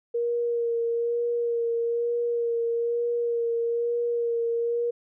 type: tone with vibrato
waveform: sine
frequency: 470 Hz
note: A#4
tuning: 14 cents sharp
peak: -23 dBFS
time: 0.14-4.91 s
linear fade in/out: 10 ms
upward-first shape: sine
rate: 1.1 Hz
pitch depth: 19 cents each way
effects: none